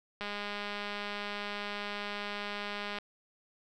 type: click train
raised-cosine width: 0.3 ms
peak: -22 dBFS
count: 570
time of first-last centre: 0.21-2.986 s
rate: 205 Hz
effects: none